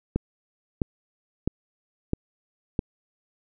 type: click train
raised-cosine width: 3 ms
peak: -10 dBFS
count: 5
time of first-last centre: 0.16-2.792 s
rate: 1.52 Hz
effects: none